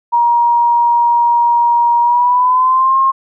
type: tone with pitch glide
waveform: sine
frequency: 947 to 1069.1 Hz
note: A#5 to C6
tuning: +27 to +37 cents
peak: -8 dBFS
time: 0.12-3.12 s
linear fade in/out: 20 ms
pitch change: +210 cents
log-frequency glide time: 2.01-2.98 s
effects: none